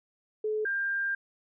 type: tone pair in turn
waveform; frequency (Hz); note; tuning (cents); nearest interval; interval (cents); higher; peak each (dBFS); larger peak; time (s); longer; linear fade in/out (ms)
sine; 429.4 / 1595.2; A4 / G6; -42 / +30; octave + major seventh; 2272; second; -27; neither; 0.44-0.65 / 0.65-1.15; second; 5
effects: none